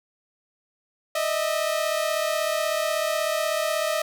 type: tone pair together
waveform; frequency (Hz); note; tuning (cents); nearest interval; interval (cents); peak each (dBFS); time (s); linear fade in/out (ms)
sawtooth; 610.7 / 647; D#5 / E5; -32 / -32; minor second; 100; -22; 1.15-4.02; 5
effects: none